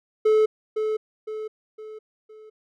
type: tone with echo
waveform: triangle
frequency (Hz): 432.6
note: A4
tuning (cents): -29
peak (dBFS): -13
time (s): 0.25-0.46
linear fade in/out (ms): 10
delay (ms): 510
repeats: 4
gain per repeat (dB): -7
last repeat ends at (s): 2.5
effects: none